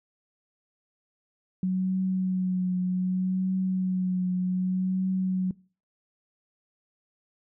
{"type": "tone with vibrato", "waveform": "sine", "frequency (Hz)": 185, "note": "F#3", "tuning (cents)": 0, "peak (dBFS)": -23, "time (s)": [1.63, 5.51], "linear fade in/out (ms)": 2, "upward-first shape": "triangle", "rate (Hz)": 0.65, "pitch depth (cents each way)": 29, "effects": ["noise-tail reverb RT60 0.4 s tail -23 dB re dry"]}